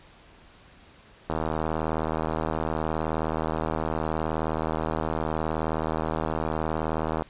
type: click train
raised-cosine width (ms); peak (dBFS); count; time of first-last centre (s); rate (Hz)
1; -13; 470; 1.3-7.222; 79.2
effects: pink hiss -53 dBFS RMS until 7.29 s + resampled to 8000 Hz